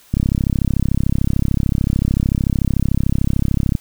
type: click train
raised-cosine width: 5 ms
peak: -4 dBFS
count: 122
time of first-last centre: 0.14-3.752 s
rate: 33.5 Hz
effects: white hiss -49 dBFS RMS until 3.8 s